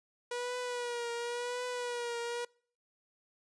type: tone with vibrato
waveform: sawtooth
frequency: 483.4 Hz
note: B4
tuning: 37 cents flat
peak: -31 dBFS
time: 0.31-2.45 s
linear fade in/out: 5 ms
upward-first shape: triangle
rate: 0.93 Hz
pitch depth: 52 cents each way
effects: noise-tail reverb RT60 0.5 s tail -26 dB re dry + resampled to 22050 Hz